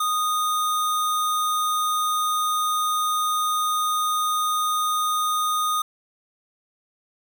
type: tone with sample-and-hold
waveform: sine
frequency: 1240 Hz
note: D#6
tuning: 6 cents flat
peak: -20 dBFS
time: 0-5.82 s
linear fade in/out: 5 ms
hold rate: 4900 Hz
effects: none